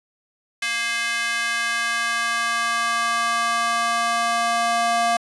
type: tone with high-pass filter sweep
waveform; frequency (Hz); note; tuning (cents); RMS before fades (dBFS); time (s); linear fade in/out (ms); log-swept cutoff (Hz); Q
square; 233.1; A#3; 0; -22; 0.62-5.17; 5; 2000 to 760; 2.1
effects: resampled to 24000 Hz